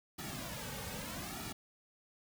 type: noise with flanger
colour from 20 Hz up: pink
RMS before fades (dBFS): -43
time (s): 0.18-1.53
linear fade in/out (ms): 10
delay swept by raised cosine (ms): 1.9 to 3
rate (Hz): 0.8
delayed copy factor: -0.95
effects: none